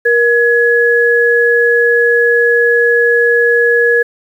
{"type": "tone pair together", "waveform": "sine", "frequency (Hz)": [473.1, 1686], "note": ["A#4", "G#6"], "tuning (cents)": [26, 26], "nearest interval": "octave + minor seventh", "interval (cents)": 2200, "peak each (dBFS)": -10, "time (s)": [0.05, 4.03], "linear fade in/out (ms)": 10, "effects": ["7-bit"]}